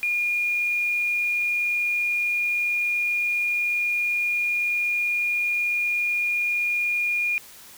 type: tone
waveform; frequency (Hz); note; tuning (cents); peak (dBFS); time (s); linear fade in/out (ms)
sine; 2427; D#7; -44; -21; 0.03-7.38; 0
effects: white hiss -46 dBFS RMS until 7.77 s

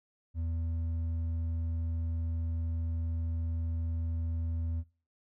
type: tone with hard clipping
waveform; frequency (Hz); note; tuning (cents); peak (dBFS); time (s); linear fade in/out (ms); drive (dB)
sine; 82.41; E2; 0; -32; 0.34-4.84; 50; 4
effects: noise-tail reverb RT60 0.4 s tail -21 dB re dry

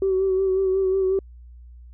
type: tone with vibrato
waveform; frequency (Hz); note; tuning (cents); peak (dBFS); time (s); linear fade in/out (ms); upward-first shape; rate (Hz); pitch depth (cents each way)
sine; 381; G4; -49; -17; 0.02-1.19; 2; sine; 5.5; 33
effects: tanh soft clip ceiling -13 dBFS + added 60 Hz sine -41 dBFS peak until 1.93 s

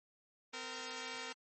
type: tone pair together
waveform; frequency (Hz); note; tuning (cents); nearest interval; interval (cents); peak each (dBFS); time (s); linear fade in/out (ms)
5% pulse; 256.5 / 462; C4 / A#4; -34 / -16; minor seventh; 1018; -36 / -32; 0.53-1.33; 10
effects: MP3 32 kbps

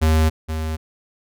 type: tone pair in turn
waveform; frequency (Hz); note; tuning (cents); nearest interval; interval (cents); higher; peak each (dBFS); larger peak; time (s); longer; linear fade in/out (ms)
square; 79 / 79; D#2 / D#2; +27 / +27; unison; 0; neither; -14 / -23; first; 0.01-0.3 / 0.48-0.77; neither; 20
effects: none

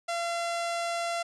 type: tone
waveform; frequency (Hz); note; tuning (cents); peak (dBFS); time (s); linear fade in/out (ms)
sawtooth; 683; F5; -39; -25; 0.08-1.23; 10
effects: resampled to 22050 Hz

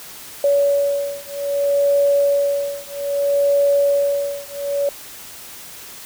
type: beating tone pair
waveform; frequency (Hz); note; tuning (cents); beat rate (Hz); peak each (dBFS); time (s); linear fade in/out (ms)
sine; 566 / 566.62; C#5 / C#5; +36 / +38; 0.62; -18; 0.44-4.89; 2
effects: white hiss -37 dBFS RMS until 6.05 s

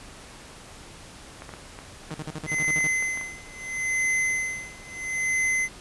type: clicks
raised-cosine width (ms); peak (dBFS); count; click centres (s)
0.5; -24; 12; 1.421 / 1.492 / 1.538 / 1.789 / 2.107 / 2.586 / 2.644 / 2.705 / 2.806 / 3.025 / 3.174 / 3.212
type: tone bursts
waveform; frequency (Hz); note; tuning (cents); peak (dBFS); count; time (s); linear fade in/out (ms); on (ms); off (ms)
sawtooth; 155.1; D#3; -5; -27; 10; 2.11-2.87; 0; 31; 50
type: tone with tremolo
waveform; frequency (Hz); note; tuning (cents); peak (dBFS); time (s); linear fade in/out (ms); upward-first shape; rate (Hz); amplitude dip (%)
square; 2050; C7; -36; -22; 2.46-5.69; 50; sine; 0.75; 95
effects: pink hiss -45 dBFS RMS until 5.8 s + resampled to 24000 Hz

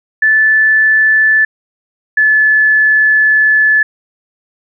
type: tone pair in turn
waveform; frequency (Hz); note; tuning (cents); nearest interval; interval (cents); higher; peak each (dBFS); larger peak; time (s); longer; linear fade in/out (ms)
sine; 1747 / 1728.9; A6 / A6; -13 / -31; unison; 18; first; -6; neither; 0.22-1.45 / 2.17-3.83; second; 5
effects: none

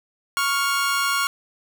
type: tone pair together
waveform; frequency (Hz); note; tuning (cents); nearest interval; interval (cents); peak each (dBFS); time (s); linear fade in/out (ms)
sawtooth; 1108.7 / 1403.7; C#6 / F6; 0 / +8; major third; 408; -19; 0.37-1.27; 0
effects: none

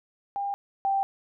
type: tone pair in turn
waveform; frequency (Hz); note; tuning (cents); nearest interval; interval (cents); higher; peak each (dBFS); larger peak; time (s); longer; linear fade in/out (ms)
sine; 801 / 784.1; G5 / G5; +37 / 0; unison; 37; first; -27 / -22; second; 0.36-0.54 / 0.85-1.03; neither; 0
effects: none

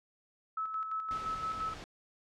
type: tone with tremolo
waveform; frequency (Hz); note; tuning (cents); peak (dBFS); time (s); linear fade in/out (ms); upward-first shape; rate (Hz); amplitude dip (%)
sine; 1300; E6; -24; -32; 0.57-1.74; 5; square; 5.8; 45
type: noise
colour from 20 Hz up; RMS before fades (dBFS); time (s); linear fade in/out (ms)
pink; -46; 1.11-1.84; 0
effects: low-pass 5000 Hz 12 dB/octave

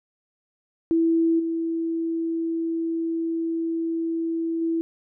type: tone with level steps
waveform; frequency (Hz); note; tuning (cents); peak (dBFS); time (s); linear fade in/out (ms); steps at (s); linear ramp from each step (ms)
sine; 329.6; E4; 0; -17 / -23 / -21; 0.91-4.81; 0; 1.39 / 4.61; 10
effects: none

